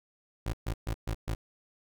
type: tone bursts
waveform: 25% pulse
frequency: 55 Hz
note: A1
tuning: in tune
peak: -26 dBFS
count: 5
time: 0.46-1.35 s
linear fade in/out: 5 ms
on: 74 ms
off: 130 ms
effects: none